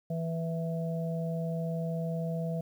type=harmonic tone; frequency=164.81 Hz; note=E3; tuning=in tune; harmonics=1 / 3 / 4; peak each=-31 / -40 / -38 dBFS; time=0.1-2.61 s; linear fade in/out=5 ms; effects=10-bit